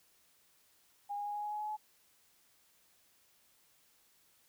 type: tone with pitch steps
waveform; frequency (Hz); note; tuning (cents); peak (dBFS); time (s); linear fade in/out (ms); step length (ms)
sine; 815 / 820.2 / 825.4 / 830.7 / 836 / 841.3 / 846.7 / 852.1; G#5 / G#5 / G#5 / G#5 / G#5 / G#5 / G#5 / G#5; -33 / -22 / -11 / 0 / +11 / +22 / +33 / +44; -36; 1.09-1.77; 20; 85
effects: white hiss -69 dBFS RMS until 4.48 s